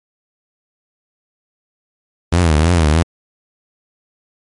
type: tone with vibrato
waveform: sawtooth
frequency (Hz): 81.5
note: E2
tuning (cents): -19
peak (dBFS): -6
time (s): 2.32-3.03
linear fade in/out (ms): 10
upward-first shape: triangle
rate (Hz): 3.1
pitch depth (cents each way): 180
effects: MP3 48 kbps